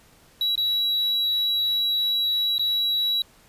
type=tone with dropouts; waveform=triangle; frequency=3899 Hz; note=B7; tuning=23 cents flat; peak=-19 dBFS; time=0.41-3.22 s; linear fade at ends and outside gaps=2 ms; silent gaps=0.555-0.577 / 2.582-2.594 s; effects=pink hiss -55 dBFS RMS until 3.48 s + resampled to 32000 Hz